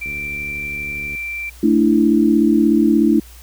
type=tone; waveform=sine; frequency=2349 Hz; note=D7; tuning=in tune; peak=-23 dBFS; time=0.01-1.5 s; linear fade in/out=10 ms
type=click train; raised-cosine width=3 ms; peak=-24 dBFS; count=80; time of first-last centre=0.06-1.15 s; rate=72.5 Hz
type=chord; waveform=sine; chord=A suspended fourth; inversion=none; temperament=just; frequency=220 / 293.3 / 330 Hz; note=A3 / D4 / E4; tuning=0 / -2 / +2 cents; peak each=-15 dBFS; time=1.63-3.2 s; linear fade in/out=5 ms
effects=added 60 Hz sine -39 dBFS peak until 3.42 s + white hiss -45 dBFS RMS until 3.42 s